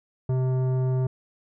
sine tone with tanh clipping, 129.1 Hz, C3, 23 cents flat, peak -23 dBFS, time 0.29-1.07 s, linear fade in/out 5 ms, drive 13 dB, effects none

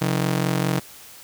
sawtooth ring-modulated tone, 156.2 Hz, D#3, 7 cents sharp, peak -13 dBFS, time 0.01-0.8 s, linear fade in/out 10 ms, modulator 22.4 Hz, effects white hiss -44 dBFS RMS until 1.23 s

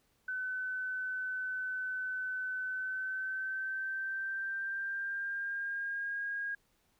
sine tone with pitch glide, 1513 to 1631 Hz, F#6 to G#6, +38 to -32 cents, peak -34 dBFS, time 0.28-6.55 s, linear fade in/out 5 ms, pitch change +130 cents, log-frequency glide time 2.64-6.23 s, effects pink hiss -73 dBFS RMS until 6.99 s

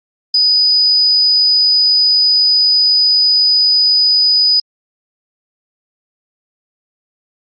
sine tone, 4974 Hz, D#8, 1 cent flat, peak -8 dBFS, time 0.34-4.6 s, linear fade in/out 5 ms, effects Opus 32 kbps

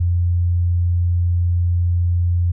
sine tone, 87.31 Hz, F2, in tune, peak -14 dBFS, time 0-2.52 s, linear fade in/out 10 ms, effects none

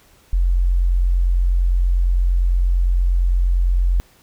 sine tone, 44.36 Hz, F1, 28 cents sharp, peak -13 dBFS, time 0.33-4 s, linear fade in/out 0 ms, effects pink hiss -53 dBFS RMS until 4.22 s

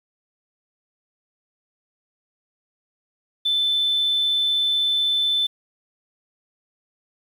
sine tone, 3524 Hz, A7, 2 cents sharp, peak -17 dBFS, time 3.45-5.47 s, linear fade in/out 10 ms, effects tanh soft clip ceiling -13 dBFS + 8-bit

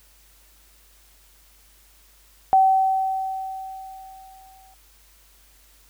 sine tone with exponential decay, 765 Hz, G5, 42 cents flat, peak -11 dBFS, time 2.53-4.74 s, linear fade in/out 0 ms, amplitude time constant 480 ms, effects added 50 Hz sine -56 dBFS peak until 5.89 s + white hiss -56 dBFS RMS until 5.89 s

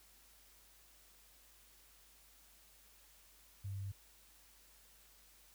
sine tone with sample-and-hold, 98.4 Hz, G2, 7 cents sharp, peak -40 dBFS, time 3.64-3.92 s, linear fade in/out 10 ms, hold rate 11025 Hz, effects added 50 Hz sine -70 dBFS peak until 5.54 s + white hiss -65 dBFS RMS until 5.54 s

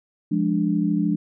sine chord, D diminished, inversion first, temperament equal, 174.61 / 207.7 / 293.7 Hz, F3 / Ab3 / D4, 0 / 0 / 0 cents, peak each -23 dBFS, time 0.31-1.16 s, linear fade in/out 10 ms, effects none

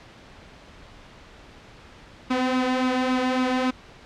sawtooth tone with flanger, 255.4 Hz, C4, 42 cents flat, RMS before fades -23 dBFS, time 2.3-3.71 s, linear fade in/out 10 ms, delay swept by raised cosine 0.77 to 2.87 ms, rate 3.6 Hz, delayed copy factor +0.55, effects pink hiss -47 dBFS RMS until 4.05 s + low-pass 4000 Hz 12 dB/octave

